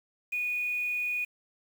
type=tone with quantisation; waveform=sine; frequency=2466 Hz; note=D#7; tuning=16 cents flat; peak=-28 dBFS; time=0.32-1.25 s; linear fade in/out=10 ms; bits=8; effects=none